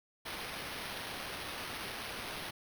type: noise with sample-and-hold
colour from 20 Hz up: violet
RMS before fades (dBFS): -42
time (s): 0.25-2.51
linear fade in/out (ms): 10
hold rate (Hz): 7350
effects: none